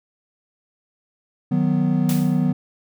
triangle chord, B major, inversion first, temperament equal, 155.56 / 185 / 246.9 Hz, D#3 / F#3 / B3, 0 / 0 / 0 cents, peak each -19 dBFS, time 1.51-2.53 s, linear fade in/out 10 ms
white noise with exponential decay, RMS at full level -28 dBFS, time 2.09-2.5 s, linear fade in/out 2 ms, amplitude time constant 87 ms
effects none

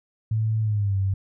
sine tone with pitch glide, 110 to 96.87 Hz, A2 to G2, 0 to -20 cents, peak -20 dBFS, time 0.31-1.14 s, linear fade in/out 5 ms, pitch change -220 cents, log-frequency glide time 0.61-0.97 s, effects none

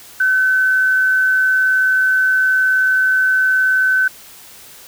sine tone with amplitude modulation, 1521 Hz, F#6, 47 cents sharp, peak -10 dBFS, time 0.2-4.08 s, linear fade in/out 5 ms, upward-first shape sine, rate 139 Hz, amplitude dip 25%, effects white hiss -40 dBFS RMS until 4.87 s

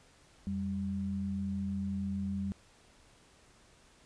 sine tone pair together, 87.31 / 196.16 Hz, F2 / G3, 0 / +1 cents, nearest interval octave + major second, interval 1401 cents, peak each -39 / -33 dBFS, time 0.47-2.52 s, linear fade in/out 0 ms, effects pink hiss -62 dBFS RMS until 4.05 s + resampled to 22050 Hz

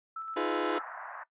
sine tone with tremolo, 1318.5 Hz, E6, in tune, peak -35 dBFS, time 0.16-0.82 s, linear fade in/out 5 ms, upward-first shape square, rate 8.3 Hz, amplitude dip 30%
sawtooth chord, F half-diminished seventh, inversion third, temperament just, 314.3 / 349.2 / 419.1 / 502.9 Hz, Eb4 / F4 / Ab4 / Cb5, +18 / 0 / +16 / +31 cents, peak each -30 / -29 / -30 / -32 dBFS, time 0.36-0.79 s, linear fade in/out 10 ms
white band-pass noise, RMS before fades -43 dBFS, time 0.68-1.24 s, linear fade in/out 10 ms, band 650 to 1700 Hz, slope 48 dB/octave
effects noise-tail reverb RT60 0.1 s tail -18 dB re dry + resampled to 8000 Hz

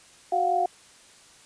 sine tone cluster, 370.2 / 702 / 747 Hz, F#4 / F5 / F#5, +1 / +9 / +16 cents, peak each -30 / -22 / -28 dBFS, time 0.32-0.66 s, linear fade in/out 5 ms, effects white hiss -53 dBFS RMS until 1.45 s + resampled to 22050 Hz

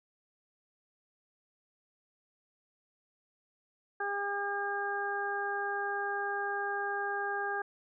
harmonic tone, 403.3 Hz, G4, 49 cents sharp, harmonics 1 / 2 / 3 / 4, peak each -38 / -36 / -41 / -35 dBFS, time 4-7.62 s, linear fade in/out 5 ms, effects none

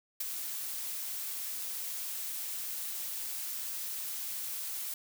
blue noise with ADSR envelope, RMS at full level -33 dBFS, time 0.2-4.94 s, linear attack 7 ms, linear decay 22 ms, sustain -5 dB, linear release 3 ms, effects none

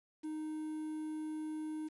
triangle tone with quantisation, 310 Hz, D#4, 6 cents flat, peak -36 dBFS, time 0.23-1.89 s, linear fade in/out 20 ms, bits 10, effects resampled to 24000 Hz

